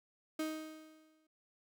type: tone with exponential decay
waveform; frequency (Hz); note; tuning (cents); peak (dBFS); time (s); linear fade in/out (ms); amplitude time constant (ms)
35% pulse; 313.1; D#4; +11; -32; 0.39-1.27; 5; 190
effects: none